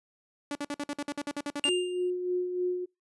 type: tone bursts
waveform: sawtooth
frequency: 288.8 Hz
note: D4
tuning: 29 cents flat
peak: -27 dBFS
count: 13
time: 0.51-1.693 s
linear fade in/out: 2 ms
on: 43 ms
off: 52 ms
type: tone with exponential decay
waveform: square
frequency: 2803 Hz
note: F7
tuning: 6 cents sharp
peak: -22 dBFS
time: 1.64-2.1 s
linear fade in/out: 0 ms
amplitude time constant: 98 ms
type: tone with tremolo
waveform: sine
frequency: 360.7 Hz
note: F#4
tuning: 44 cents flat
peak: -25 dBFS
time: 1.67-2.86 s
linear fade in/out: 20 ms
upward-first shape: sine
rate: 3.3 Hz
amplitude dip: 50%
effects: noise-tail reverb RT60 0.2 s tail -25 dB re dry + resampled to 24000 Hz